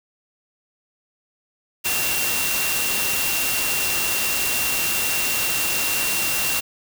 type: tone in noise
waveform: sine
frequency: 2746 Hz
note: F7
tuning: 30 cents flat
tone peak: -26 dBFS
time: 1.84-6.61 s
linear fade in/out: 20 ms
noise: white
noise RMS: -23 dBFS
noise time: 1.84-6.61 s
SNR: -6 dB
effects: none